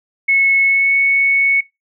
sine tone with pitch glide, 2194 to 2214 Hz, C#7 to C#7, -18 to -3 cents, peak -10 dBFS, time 0.28-1.61 s, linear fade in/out 10 ms, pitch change +15 cents, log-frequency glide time 0.63-0.96 s, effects noise-tail reverb RT60 0.2 s tail -21 dB re dry

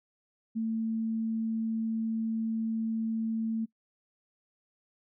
sine tone, 223.8 Hz, A3, 30 cents sharp, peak -28 dBFS, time 0.55-3.66 s, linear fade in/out 20 ms, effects noise-tail reverb RT60 0.1 s tail -22 dB re dry

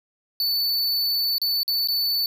square tone with dropouts, 4489 Hz, C#8, 21 cents sharp, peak -21 dBFS, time 0.4-2.26 s, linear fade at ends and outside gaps 1 ms, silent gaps 1.382-1.416 / 1.632-1.679 / 1.874-1.885 s, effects 9-bit

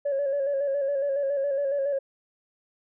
sine tone with vibrato, 558 Hz, C#5, 11 cents sharp, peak -22 dBFS, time 0.05-1.99 s, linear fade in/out 10 ms, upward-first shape square, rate 7.2 Hz, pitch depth 42 cents each way, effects tanh soft clip ceiling -20 dBFS

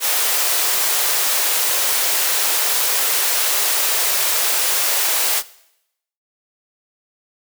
white high-pass noise, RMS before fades -18 dBFS, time 0-5.43 s, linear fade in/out 50 ms, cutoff 410 Hz, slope 24 dB/octave, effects noise-tail reverb RT60 0.8 s tail -19 dB re dry

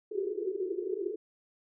pink band-pass noise, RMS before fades -34 dBFS, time 0.11-1.16 s, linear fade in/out 10 ms, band 360 to 420 Hz, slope 96 dB/octave, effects none

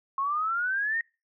sine exponential sweep, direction up, 1073 to 1876 Hz, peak -25 dBFS, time 0.18-1.01 s, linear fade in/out 2 ms, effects noise-tail reverb RT60 0.3 s tail -26 dB re dry

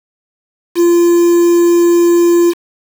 triangle tone with quantisation, 344.5 Hz, F4, 24 cents flat, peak -4 dBFS, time 0.75-2.54 s, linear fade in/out 50 ms, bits 4, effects none

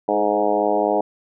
harmonic tone with a mistuned harmonic, 103.83 Hz, G#2, in tune, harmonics 2 / 3 / 4 / 5 / 6 / 7 / 8 / 9, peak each -31 / -25 / -23 / -24 / -23 / -23 / -25 / -30 dBFS, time 0.08-1.01 s, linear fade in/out 5 ms, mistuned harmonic 4, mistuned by +21 cents, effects none

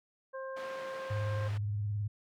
harmonic tone, 530 Hz, C5, 22 cents sharp, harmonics 1 / 2 / 3, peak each -39 / -45 / -48 dBFS, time 0.33-1.49 s, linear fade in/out 20 ms
white band-pass noise, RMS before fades -49 dBFS, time 0.56-1.58 s, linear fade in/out 10 ms, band 170 to 2200 Hz, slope 12 dB/octave
sine tone with vibrato, 103.5 Hz, G#2, 5 cents flat, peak -31 dBFS, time 1.1-2.08 s, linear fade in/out 10 ms, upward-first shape sine, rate 19 Hz, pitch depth 69 cents each way
effects none

